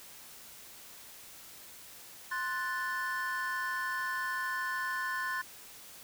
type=chord; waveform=triangle; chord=F# diminished; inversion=second; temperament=equal; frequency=1046.5 / 1480 / 1760 Hz; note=C6 / F#6 / A6; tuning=0 / 0 / 0 cents; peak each=-35 / -36 / -34 dBFS; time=2.31-5.42 s; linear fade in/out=10 ms; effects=white hiss -51 dBFS RMS until 6.03 s